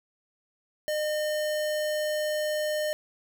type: tone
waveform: square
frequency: 608 Hz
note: D#5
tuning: 40 cents flat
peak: -27 dBFS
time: 0.88-2.93 s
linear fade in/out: 0 ms
effects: none